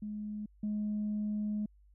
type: tone pair in turn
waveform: sine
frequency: 210.3 / 210.3 Hz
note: G#3 / G#3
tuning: +22 / +22 cents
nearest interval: unison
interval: 0 cents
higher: neither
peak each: -36 / -30 dBFS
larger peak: second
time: 0.02-0.46 / 0.63-1.66 s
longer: second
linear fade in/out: 5 ms
effects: tanh soft clip ceiling -28 dBFS + added 50 Hz sine -59 dBFS peak until 1.94 s